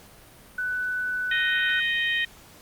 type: tone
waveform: sine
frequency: 1494 Hz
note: F#6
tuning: 16 cents sharp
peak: -25 dBFS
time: 0.58-1.8 s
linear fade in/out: 5 ms
type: harmonic tone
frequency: 622.3 Hz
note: D#5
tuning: in tune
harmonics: 3 / 4 / 5 / 6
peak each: -24 / -31 / -30 / -35 dBFS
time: 1.31-2.25 s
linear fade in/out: 5 ms
effects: pink hiss -50 dBFS RMS until 2.61 s + Opus 48 kbps